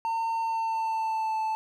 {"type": "tone with pitch glide", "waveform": "triangle", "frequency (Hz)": [908, 878.1], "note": ["A#5", "A5"], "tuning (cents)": [-46, -4], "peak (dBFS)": -24, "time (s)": [0.05, 1.55], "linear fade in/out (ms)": 0, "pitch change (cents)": -58, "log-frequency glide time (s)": [0.37, 1.38], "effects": []}